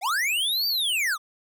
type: linear two-way sweep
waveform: square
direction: up then down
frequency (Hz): 657 to 4700 to 1124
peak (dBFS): -23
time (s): 0.01-1.18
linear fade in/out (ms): 50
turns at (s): 0.67
effects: none